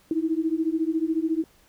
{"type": "beating tone pair", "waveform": "sine", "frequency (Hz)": [314.9, 328.9], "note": ["D#4", "E4"], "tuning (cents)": [21, -4], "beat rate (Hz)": 14, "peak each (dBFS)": -25, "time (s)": [0.11, 1.44], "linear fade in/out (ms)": 2, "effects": ["pink hiss -59 dBFS RMS until 1.68 s"]}